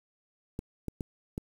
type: clicks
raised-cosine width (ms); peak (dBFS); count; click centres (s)
3; -21; 4; 0.591 / 0.883 / 1.008 / 1.379
effects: 8-bit